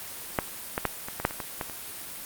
clicks, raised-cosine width 0.5 ms, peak -7 / -11 / -8 / -20 / -16 / -6 / -22 / -16 / -14 / -24 dBFS, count 10, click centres 0.388 / 0.779 / 0.853 / 1.085 / 1.2 / 1.251 / 1.309 / 1.402 / 1.612 / 1.698 s, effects white hiss -39 dBFS RMS until 2.25 s + Opus 32 kbps

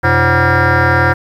sine tone with frequency modulation, 740 Hz, F#5, in tune, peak -6 dBFS, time 0.03-1.14 s, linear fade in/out 20 ms, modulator 217 Hz, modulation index 4.7, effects tanh soft clip ceiling -6 dBFS + 7-bit

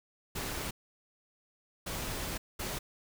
pink noise bursts at uneven times, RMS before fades -37 dBFS, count 3, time 0.35-0.71 / 1.86-2.38 / 2.59-2.79 s, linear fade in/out 10 ms, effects none

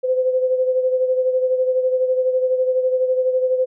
sine beating tone pair, 511 / 523 Hz, C5 / C5, -41 / -1 cents, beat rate 12 Hz, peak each -16 / -24 dBFS, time 0.03-3.66 s, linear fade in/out 20 ms, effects none

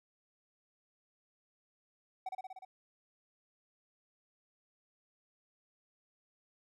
triangle tone with echo, 755 Hz, F#5, 35 cents sharp, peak -34 dBFS, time 2.26-2.29 s, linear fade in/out 5 ms, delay 60 ms, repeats 6, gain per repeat -2 dB, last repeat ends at 2.65 s, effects none

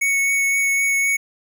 square tone with vibrato, 2217 Hz, C#7, in tune, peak -17 dBFS, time 0.01-1.17 s, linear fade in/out 10 ms, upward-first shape triangle, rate 3.9 Hz, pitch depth 11 cents each way, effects none

